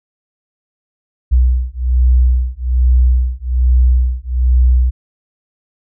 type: beating tone pair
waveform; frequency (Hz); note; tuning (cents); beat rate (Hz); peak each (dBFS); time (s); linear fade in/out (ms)
sine; 61.74 / 62.94; B1 / B1; 0 / +33; 1.2; -12; 1.31-4.91; 20
effects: none